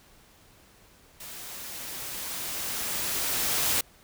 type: noise with level ramp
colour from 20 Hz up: white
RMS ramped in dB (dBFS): -42 to -25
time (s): 1.2-3.81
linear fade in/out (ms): 5
effects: pink hiss -57 dBFS RMS until 4.03 s